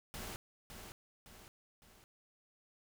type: noise with echo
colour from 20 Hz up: pink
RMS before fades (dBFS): -45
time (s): 0.14-0.36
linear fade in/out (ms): 0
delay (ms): 560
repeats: 3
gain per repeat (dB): -6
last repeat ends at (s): 2.04
effects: none